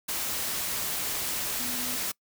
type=tone in noise; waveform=sine; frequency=246.9 Hz; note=B3; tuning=in tune; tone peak=-39 dBFS; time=1.59-1.96 s; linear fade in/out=10 ms; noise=white; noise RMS=-31 dBFS; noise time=0.08-2.12 s; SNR=-11 dB; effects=noise-tail reverb RT60 0.1 s tail -24 dB re dry